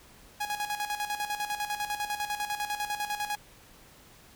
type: tone with tremolo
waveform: sawtooth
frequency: 830.6 Hz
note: G#5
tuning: in tune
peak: -25 dBFS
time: 0.4-3.36 s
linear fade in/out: 10 ms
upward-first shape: square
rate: 10 Hz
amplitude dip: 65%
effects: pink hiss -55 dBFS RMS until 4.35 s